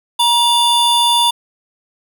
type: tone pair together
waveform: square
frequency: 950 / 3517 Hz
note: A#5 / A7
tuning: +33 / -1 cents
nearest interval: octave + major seventh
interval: 2266 cents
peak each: -14 dBFS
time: 0.19-1.31 s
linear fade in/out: 10 ms
effects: none